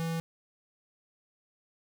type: tone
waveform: square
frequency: 164.81 Hz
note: E3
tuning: in tune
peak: -31 dBFS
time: 0-0.2 s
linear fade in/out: 0 ms
effects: none